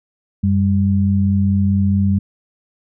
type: tone pair together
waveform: sine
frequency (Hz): 93.44 / 198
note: F#2 / G3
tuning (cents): +18 / +18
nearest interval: octave + minor second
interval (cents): 1300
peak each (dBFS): -15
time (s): 0.43-2.19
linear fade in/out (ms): 10
effects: none